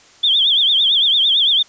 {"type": "tone with vibrato", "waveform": "sine", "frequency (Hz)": 3380, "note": "G#7", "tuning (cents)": 30, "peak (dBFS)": -11, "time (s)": [0.23, 1.63], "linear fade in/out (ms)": 10, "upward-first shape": "triangle", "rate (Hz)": 8.9, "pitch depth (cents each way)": 170, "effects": ["white hiss -47 dBFS RMS until 1.68 s", "resampled to 16000 Hz"]}